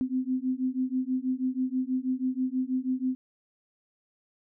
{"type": "beating tone pair", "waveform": "sine", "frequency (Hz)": [254.4, 260.6], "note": ["C4", "C4"], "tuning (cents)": [-48, -7], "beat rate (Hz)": 6.2, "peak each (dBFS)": -29, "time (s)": [0.01, 3.15], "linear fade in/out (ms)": 0, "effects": []}